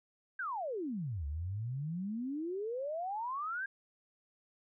sine exponential two-way sweep, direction down then up, 1634 to 69.3 to 1634 Hz, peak -35 dBFS, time 0.39-3.66 s, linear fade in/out 5 ms, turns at 1.26 s, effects none

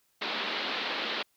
white band-pass noise, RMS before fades -33 dBFS, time 0.21-1.23 s, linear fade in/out 10 ms, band 200 to 4200 Hz, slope 48 dB/octave, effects white hiss -71 dBFS RMS until 1.36 s

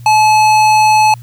sine tone with tanh clipping, 860 Hz, A5, 40 cents flat, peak -8 dBFS, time 0.06-1.14 s, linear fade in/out 2 ms, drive 18 dB, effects added 119 Hz sine -29 dBFS peak until 1.22 s + white hiss -48 dBFS RMS until 1.22 s

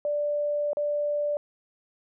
sine tone with dropouts, 587.3 Hz, D5, in tune, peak -24 dBFS, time 0.05-1.37 s, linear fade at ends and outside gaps 1 ms, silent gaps 0.732-0.77 s, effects none

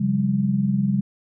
sine tone cluster, 135.3 / 179.7 / 199.8 Hz, C#3 / F3 / G3, -42 / +50 / +33 cents, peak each -24 / -25 / -20 dBFS, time 0-1.01 s, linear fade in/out 10 ms, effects none

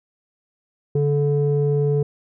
square tone with low-pass filter, 144.7 Hz, D3, 25 cents flat, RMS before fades -19 dBFS, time 0.95-2.03 s, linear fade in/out 5 ms, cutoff 380 Hz, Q 6.1, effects none

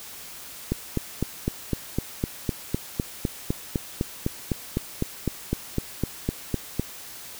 click train, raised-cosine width 3 ms, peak -10 dBFS, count 25, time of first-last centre 0.72-6.796 s, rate 3.95 Hz, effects white hiss -41 dBFS RMS until 7.39 s

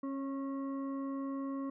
sine tone with frequency modulation, 272.6 Hz, C#4, 29 cents flat, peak -35 dBFS, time 0.03-1.7 s, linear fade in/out 5 ms, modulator 821 Hz, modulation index 0.55, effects none

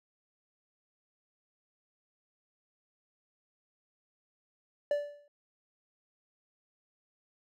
triangle tone with exponential decay, 582 Hz, D5, 16 cents flat, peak -22 dBFS, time 4.91-5.28 s, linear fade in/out 2 ms, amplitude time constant 80 ms, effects none

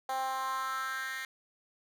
10% pulse tone with high-pass filter sweep, 263.5 Hz, C4, 12 cents sharp, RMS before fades -35 dBFS, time 0.09-1.25 s, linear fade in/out 2 ms, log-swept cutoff 710 to 2000 Hz, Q 4.1, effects none

